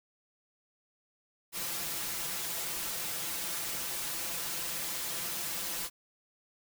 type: noise with comb filter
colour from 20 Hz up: white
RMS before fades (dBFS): -36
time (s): 1.52-5.9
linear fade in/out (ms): 50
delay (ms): 5.9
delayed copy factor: +0.7
effects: none